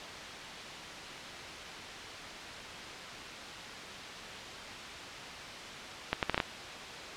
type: accelerating click train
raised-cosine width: 0.3 ms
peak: -11 dBFS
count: 6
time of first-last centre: 6.13-6.402 s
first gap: 98 ms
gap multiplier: 0.7
effects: white hiss -42 dBFS RMS until 7.16 s + low-pass 4000 Hz 12 dB/octave